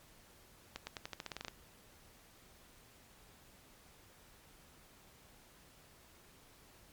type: accelerating click train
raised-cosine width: 0.2 ms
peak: -24 dBFS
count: 12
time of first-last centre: 0.76-1.482 s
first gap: 110 ms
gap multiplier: 0.89
effects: pink hiss -62 dBFS RMS until 6.92 s + MP3 96 kbps